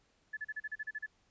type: tone bursts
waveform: sine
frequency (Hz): 1725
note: A6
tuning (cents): -35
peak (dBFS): -36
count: 10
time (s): 0.33-1.064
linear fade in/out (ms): 10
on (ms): 41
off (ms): 36
effects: pink hiss -72 dBFS RMS until 1.3 s + resampled to 16000 Hz